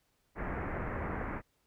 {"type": "low-pass noise", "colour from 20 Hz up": "pink", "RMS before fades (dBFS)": -37, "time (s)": [0.35, 1.42], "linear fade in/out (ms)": 50, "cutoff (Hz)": 2100, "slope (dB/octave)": 48, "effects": ["pink hiss -75 dBFS RMS until 1.66 s"]}